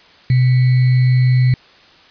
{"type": "tone with sample-and-hold", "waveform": "sine", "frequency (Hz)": 126.8, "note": "B2", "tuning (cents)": 46, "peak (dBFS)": -9, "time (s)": [0.3, 1.54], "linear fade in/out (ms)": 2, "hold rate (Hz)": 2100, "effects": ["white hiss -46 dBFS RMS until 2.1 s", "resampled to 11025 Hz"]}